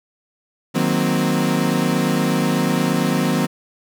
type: chord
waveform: 35% pulse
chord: C half-diminished seventh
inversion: first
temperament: equal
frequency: 155.56 / 185 / 233.1 / 261.6 Hz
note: Eb3 / Gb3 / Bb3 / C4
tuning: 0 / 0 / 0 / 0 cents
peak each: -21 / -20 / -21 / -20 dBFS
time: 0.74-3.47 s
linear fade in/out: 20 ms
effects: none